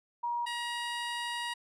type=tone pair in turn; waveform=sine / 15% pulse; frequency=952 / 952 Hz; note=A#5 / A#5; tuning=+36 / +36 cents; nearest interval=unison; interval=0 cents; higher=neither; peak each=-30 / -27 dBFS; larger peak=second; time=0.23-0.46 / 0.46-1.54 s; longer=second; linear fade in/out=10 ms; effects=low-pass 9000 Hz 12 dB/octave